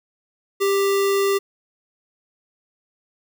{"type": "tone with sample-and-hold", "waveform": "sine", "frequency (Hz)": 395.9, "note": "G4", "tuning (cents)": 17, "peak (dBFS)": -16, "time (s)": [0.6, 1.39], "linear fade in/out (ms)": 20, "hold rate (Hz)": 1575, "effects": []}